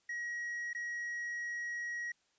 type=tone with dropouts; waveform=triangle; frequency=1902 Hz; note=A#6; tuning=34 cents sharp; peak=-35 dBFS; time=0.09-2.12 s; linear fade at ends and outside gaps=5 ms; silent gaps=0.732-0.748 s; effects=white hiss -74 dBFS RMS until 2.38 s + resampled to 16000 Hz